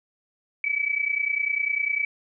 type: tone pair together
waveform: sine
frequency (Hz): 2273 / 2303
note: C#7 / D7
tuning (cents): +43 / -34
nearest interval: unison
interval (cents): 23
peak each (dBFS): -26 / -25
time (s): 0.64-2.05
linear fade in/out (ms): 2
effects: none